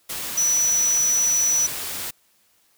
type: tone in noise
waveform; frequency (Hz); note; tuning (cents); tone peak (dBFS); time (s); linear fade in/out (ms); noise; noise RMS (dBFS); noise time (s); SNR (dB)
sine; 5920; F#8; 0; -17; 0.37-1.67; 10; white; -30; 0.09-2.11; +10
effects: white hiss -62 dBFS RMS until 2.77 s